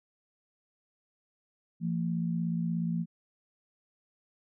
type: tone pair together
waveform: sine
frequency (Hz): 169.6 / 226.4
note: E3 / A3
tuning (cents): +50 / +50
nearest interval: perfect fourth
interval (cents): 500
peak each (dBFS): -29 / -34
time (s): 1.8-3.06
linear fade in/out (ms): 50
effects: none